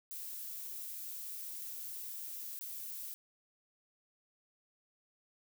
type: noise with dropouts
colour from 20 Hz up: violet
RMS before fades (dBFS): -44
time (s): 0.11-3.14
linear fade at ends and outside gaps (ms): 0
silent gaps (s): 2.59-2.61
effects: none